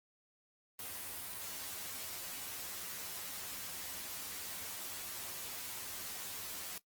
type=noise with comb filter; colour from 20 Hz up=white; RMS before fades=-44 dBFS; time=0.79-6.78 s; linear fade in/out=2 ms; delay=11 ms; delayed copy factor=+0.9; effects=noise-tail reverb RT60 0.1 s tail -18 dB re dry + Opus 32 kbps